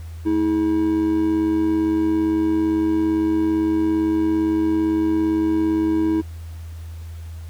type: tone with amplitude modulation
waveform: triangle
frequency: 321.2 Hz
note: E4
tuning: 45 cents flat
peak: -12 dBFS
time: 0.25-6.22 s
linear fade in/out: 20 ms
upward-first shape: sine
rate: 97.7 Hz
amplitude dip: 55%
effects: added 82 Hz sine -31 dBFS peak until 7.49 s + pink hiss -50 dBFS RMS until 7.49 s